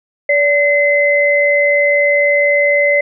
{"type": "tone pair together", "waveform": "sine", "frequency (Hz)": [576, 2050], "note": ["D5", "C7"], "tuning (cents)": [-34, -36], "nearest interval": "octave + minor seventh", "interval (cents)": 2198, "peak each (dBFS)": -12, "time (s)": [0.29, 3.01], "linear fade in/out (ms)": 5, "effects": []}